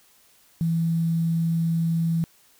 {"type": "tone with quantisation", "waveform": "sine", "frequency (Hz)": 165.4, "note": "E3", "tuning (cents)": 6, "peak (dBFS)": -20, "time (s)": [0.61, 2.24], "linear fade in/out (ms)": 0, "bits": 8, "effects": ["white hiss -58 dBFS RMS until 2.59 s"]}